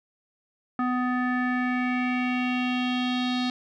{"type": "tone with low-pass filter sweep", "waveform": "square", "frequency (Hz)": 250, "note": "B3", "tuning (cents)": 21, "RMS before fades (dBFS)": -26, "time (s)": [0.79, 3.5], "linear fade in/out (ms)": 2, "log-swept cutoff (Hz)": [1400, 4000], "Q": 3.9, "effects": []}